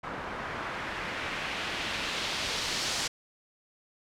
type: noise with low-pass filter sweep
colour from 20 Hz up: white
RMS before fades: -34 dBFS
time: 0.03-3.08 s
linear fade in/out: 10 ms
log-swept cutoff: 1200 to 5600 Hz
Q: 1.2
effects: none